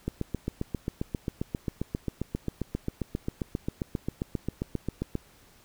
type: click train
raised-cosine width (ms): 3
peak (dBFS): -16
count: 39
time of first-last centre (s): 0.08-5.153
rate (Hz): 7.49
effects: pink hiss -58 dBFS RMS until 5.64 s